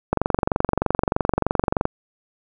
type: click train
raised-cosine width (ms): 1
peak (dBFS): -4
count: 41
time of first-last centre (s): 0.13-1.854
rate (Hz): 23.2
effects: none